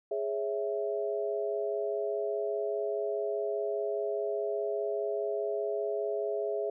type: chord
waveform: sine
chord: C# minor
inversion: second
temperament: equal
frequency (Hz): 415.3 / 554.4 / 659.3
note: G#4 / C#5 / E5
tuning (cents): 0 / 0 / 0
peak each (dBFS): -32 / -37 / -34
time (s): 0.11-6.7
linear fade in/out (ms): 5
effects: none